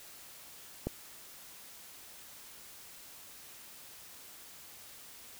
click, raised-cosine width 2 ms, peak -19 dBFS, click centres 0.87 s, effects white hiss -52 dBFS RMS until 5.39 s

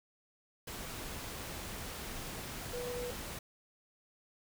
sine tone in noise, 489.4 Hz, B4, 16 cents flat, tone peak -38 dBFS, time 2.73-3.11 s, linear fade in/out 5 ms, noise pink, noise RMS -43 dBFS, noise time 0.67-3.39 s, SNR +2 dB, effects none

